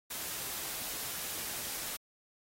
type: noise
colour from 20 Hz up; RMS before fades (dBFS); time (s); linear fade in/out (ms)
white; -39; 0.1-1.97; 10
effects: AAC 48 kbps